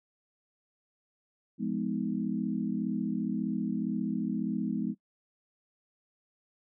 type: chord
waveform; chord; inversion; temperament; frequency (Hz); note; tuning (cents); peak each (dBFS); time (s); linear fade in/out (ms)
sine; F half-diminished seventh; none; just; 174.61 / 209.5 / 251.4 / 314.3; F3 / Ab3 / Cb4 / Eb4; 0 / +15 / +31 / +18; -36 / -32 / -34 / -37; 1.58-4.95; 50
effects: noise-tail reverb RT60 0.1 s tail -22 dB re dry